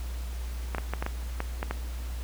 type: clicks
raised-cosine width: 0.5 ms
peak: -15 dBFS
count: 8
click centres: 0.748 / 0.783 / 0.936 / 1.025 / 1.064 / 1.404 / 1.629 / 1.71 s
effects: added 60 Hz sine -32 dBFS peak until 2.23 s + pink hiss -47 dBFS RMS until 2.23 s